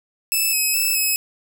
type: tone with pitch steps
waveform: 5% pulse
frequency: 2622 / 2550 / 2628 / 2564 Hz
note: E7 / D#7 / E7 / E7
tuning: -10 / +42 / -6 / -49 cents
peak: -9 dBFS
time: 0.32-1.16 s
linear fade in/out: 0 ms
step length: 210 ms
effects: none